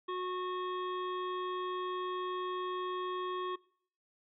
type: harmonic tone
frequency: 365.4 Hz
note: F#4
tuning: 22 cents flat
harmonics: 1 / 3 / 5 / 7 / 9 / 10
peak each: -37 / -38 / -50 / -57 / -50 / -58 dBFS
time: 0.08-3.56 s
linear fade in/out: 10 ms
effects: noise-tail reverb RT60 0.6 s tail -23 dB re dry